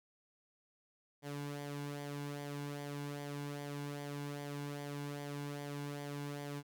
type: tone with flanger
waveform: sawtooth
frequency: 144 Hz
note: D3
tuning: 34 cents flat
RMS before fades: -43 dBFS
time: 1.22-6.63 s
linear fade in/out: 50 ms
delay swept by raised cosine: 0.74 to 1.63 ms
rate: 2.5 Hz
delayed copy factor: -0.55
effects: none